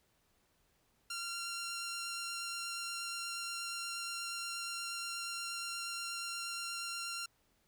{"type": "tone with vibrato", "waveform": "10% pulse", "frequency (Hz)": 1380, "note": "F6", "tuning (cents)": -21, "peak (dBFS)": -30, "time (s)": [1.1, 7.26], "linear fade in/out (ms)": 5, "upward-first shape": "sine", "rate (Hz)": 8.4, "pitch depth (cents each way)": 8, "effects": ["pink hiss -74 dBFS RMS until 7.67 s"]}